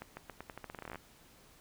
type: accelerating click train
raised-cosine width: 0.5 ms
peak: -28 dBFS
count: 18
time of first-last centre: 0.02-0.957 s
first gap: 150 ms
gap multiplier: 0.85
effects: pink hiss -61 dBFS RMS until 1.6 s

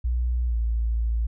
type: tone with pitch glide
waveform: sine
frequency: 60.5 to 56.78 Hz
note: B1 to A#1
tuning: -35 to -45 cents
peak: -21 dBFS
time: 0.04-1.27 s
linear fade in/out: 10 ms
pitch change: -110 cents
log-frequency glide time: 0.47-0.56 s
effects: none

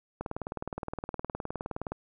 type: click train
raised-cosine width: 1 ms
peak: -20 dBFS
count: 34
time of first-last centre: 0.21-1.92 s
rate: 19.3 Hz
effects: none

